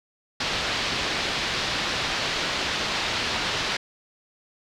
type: low-pass noise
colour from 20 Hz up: white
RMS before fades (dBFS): -27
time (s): 0.4-3.77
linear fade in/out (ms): 5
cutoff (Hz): 4600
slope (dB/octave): 24
effects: none